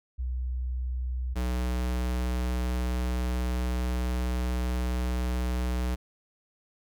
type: tone pair in turn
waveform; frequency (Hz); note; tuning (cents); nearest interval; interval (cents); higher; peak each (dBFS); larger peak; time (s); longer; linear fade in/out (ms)
sine / square; 62.5 / 61.75; B1 / B1; +21 / 0; unison; 21; first; -28 / -27; second; 0.18-1.35 / 1.35-5.96; second; 20
effects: none